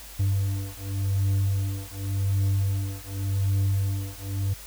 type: beating tone pair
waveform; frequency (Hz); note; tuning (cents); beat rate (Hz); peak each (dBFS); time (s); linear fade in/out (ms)
triangle; 97.5 / 98.38; G2 / G2; -9 / +7; 0.88; -24; 0.19-4.54; 10
effects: added 50 Hz sine -45 dBFS peak until 4.66 s + white hiss -44 dBFS RMS until 4.66 s